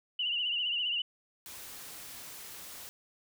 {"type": "tone with vibrato", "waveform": "sine", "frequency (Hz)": 2891, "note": "F#7", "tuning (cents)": -41, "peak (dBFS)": -29, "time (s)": [0.19, 1.02], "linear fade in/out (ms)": 5, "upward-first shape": "triangle", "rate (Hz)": 15, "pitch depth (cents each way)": 93}
{"type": "noise", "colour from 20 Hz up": "white", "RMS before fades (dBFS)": -46, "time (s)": [1.46, 2.89], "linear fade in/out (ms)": 0}
{"effects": []}